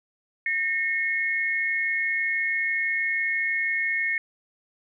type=tone pair together; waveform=sine; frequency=1828.9 / 2175 Hz; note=A#6 / C#7; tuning=-34 / -33 cents; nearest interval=minor third; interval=301 cents; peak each=-26 / -25 dBFS; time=0.46-4.18 s; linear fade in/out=2 ms; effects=none